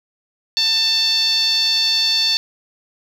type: tone with band-pass filter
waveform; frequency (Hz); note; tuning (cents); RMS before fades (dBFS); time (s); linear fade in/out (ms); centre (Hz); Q
10% pulse; 891; A5; +22; -17; 0.57-2.37; 0; 4200; 6.2
effects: none